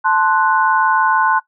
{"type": "chord", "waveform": "sine", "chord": "F# diminished", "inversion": "first", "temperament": "equal", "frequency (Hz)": [880, 1046.5, 1480], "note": ["A5", "C6", "F#6"], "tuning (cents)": [0, 0, 0], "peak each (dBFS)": -16, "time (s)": [0.04, 1.4], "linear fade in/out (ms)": 20, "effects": ["noise-tail reverb RT60 0.1 s tail -17 dB re dry"]}